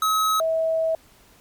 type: tone pair in turn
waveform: square / sine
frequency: 1280 / 647.2 Hz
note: D#6 / E5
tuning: +49 / -32 cents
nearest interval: octave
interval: 1181 cents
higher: first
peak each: -19 dBFS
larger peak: neither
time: 0.02-0.4 / 0.4-0.95 s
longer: second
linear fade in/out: 2 ms
effects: pink hiss -54 dBFS RMS until 1.4 s + MP3 96 kbps

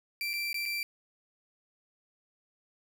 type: tone with dropouts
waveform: 30% pulse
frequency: 2349 Hz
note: D7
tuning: in tune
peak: -29 dBFS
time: 0.21-0.83 s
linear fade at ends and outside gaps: 1 ms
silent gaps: 0.333-0.337 / 0.53-0.543 / 0.655-0.659 s
effects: none

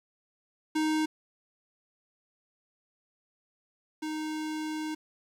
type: tone pair in turn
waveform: square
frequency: 311.1 / 310 Hz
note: D#4 / D#4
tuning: 0 / -6 cents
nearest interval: unison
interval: 6 cents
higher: first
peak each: -26 / -32 dBFS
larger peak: first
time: 0.75-1.06 / 4.02-4.95 s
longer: second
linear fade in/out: 10 ms
effects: low-pass 9000 Hz 12 dB/octave + 9-bit

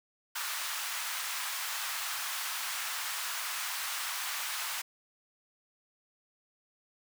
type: high-pass noise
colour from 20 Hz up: pink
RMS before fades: -36 dBFS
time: 0.35-4.82 s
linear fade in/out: 10 ms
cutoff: 990 Hz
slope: 24 dB/octave
effects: none

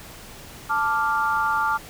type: chord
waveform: sine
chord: D minor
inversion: second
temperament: equal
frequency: 880 / 1174.7 / 1396.9 Hz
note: A5 / D6 / F6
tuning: 0 / 0 / 0 cents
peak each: -24 dBFS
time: 0.69-1.78 s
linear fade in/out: 20 ms
effects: pink hiss -42 dBFS RMS until 1.89 s

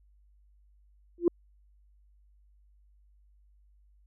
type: tone with exponential growth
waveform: sine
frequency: 345.4 Hz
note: F4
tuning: 19 cents flat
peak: -14 dBFS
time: 1.18-1.28 s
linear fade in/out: 2 ms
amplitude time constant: 21 ms
effects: tanh soft clip ceiling -14 dBFS + added 50 Hz sine -59 dBFS peak until 4.06 s

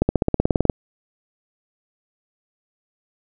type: accelerating click train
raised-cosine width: 2 ms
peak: -3 dBFS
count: 13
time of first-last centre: 0.02-0.698 s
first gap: 70 ms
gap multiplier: 0.96
effects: none

